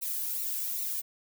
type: noise with flanger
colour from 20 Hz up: violet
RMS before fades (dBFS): -33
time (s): 0.01-1.02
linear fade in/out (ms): 20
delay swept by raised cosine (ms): 0.6 to 1.6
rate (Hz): 2.5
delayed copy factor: -0.7
effects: none